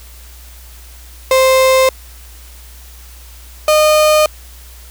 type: tone pair in turn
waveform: 35% pulse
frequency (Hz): 523.3 / 612.3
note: C5 / D#5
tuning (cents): 0 / -28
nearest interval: minor third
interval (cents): 272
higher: second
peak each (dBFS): -6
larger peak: neither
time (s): 1.31-1.89 / 3.68-4.26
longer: neither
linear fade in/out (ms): 2
effects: added 60 Hz sine -35 dBFS peak until 4.9 s + white hiss -41 dBFS RMS until 4.9 s